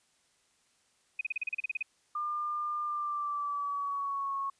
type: tone bursts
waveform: sine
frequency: 2507 Hz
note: D#7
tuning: 12 cents sharp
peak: -29 dBFS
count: 12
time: 1.19-1.827 s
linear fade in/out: 5 ms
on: 21 ms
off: 35 ms
type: tone with pitch glide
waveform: sine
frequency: 1200 to 1100.4 Hz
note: D6 to C#6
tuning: +37 to -13 cents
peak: -31 dBFS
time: 2.15-4.5 s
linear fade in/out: 5 ms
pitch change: -150 cents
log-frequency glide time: 2.84-4.35 s
effects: white hiss -70 dBFS RMS until 4.59 s + resampled to 22050 Hz